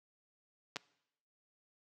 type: clicks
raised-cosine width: 0.2 ms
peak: -21 dBFS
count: 2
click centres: 0.76 / 0.767 s
effects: noise-tail reverb RT60 0.8 s tail -21 dB re dry + high-pass 150 Hz 12 dB/octave